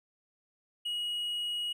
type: tone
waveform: triangle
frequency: 2900 Hz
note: F#7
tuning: 35 cents flat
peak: -30 dBFS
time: 0.85-1.73 s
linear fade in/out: 10 ms
effects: none